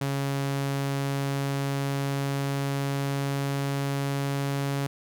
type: tone with pitch glide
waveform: sawtooth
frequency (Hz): 138.59 to 139.47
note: C#3 to C#3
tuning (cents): 0 to +11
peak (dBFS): -22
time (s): 0.01-4.87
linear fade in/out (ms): 5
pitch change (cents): +11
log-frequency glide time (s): 0.7-4.47
effects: none